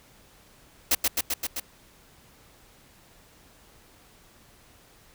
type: noise with echo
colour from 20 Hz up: white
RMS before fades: -21 dBFS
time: 0.91-0.95 s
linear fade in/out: 5 ms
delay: 130 ms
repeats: 5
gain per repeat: -2 dB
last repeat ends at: 1.6 s
effects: pink hiss -56 dBFS RMS until 5.14 s